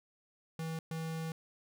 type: tone bursts at uneven times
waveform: square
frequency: 161.8 Hz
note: E3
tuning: 32 cents flat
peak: -37 dBFS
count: 2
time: 0.59-0.79 / 0.91-1.32 s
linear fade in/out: 2 ms
effects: none